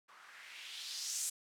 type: noise with low-pass filter sweep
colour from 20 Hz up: violet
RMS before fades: -44 dBFS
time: 0.08-1.3 s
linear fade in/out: 10 ms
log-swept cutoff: 1100 to 8300 Hz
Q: 2.3
effects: none